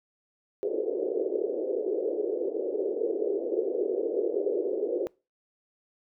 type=band-pass noise; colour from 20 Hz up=pink; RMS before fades=-29 dBFS; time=0.63-5.07 s; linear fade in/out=0 ms; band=360 to 500 Hz; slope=48 dB/octave; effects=noise-tail reverb RT60 0.3 s tail -24 dB re dry